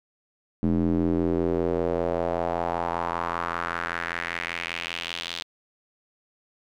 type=tone with band-pass filter sweep; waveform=square; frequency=42.57 Hz; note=F1; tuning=44 cents flat; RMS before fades=-27 dBFS; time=0.63-5.43 s; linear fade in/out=0 ms; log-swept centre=240 to 3700 Hz; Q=2.6; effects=none